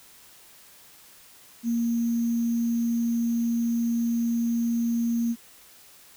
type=tone with sample-and-hold; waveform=sine; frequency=233.3 Hz; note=A#3; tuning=2 cents sharp; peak=-22 dBFS; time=1.63-5.36 s; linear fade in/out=50 ms; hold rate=6300 Hz; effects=white hiss -52 dBFS RMS until 6.16 s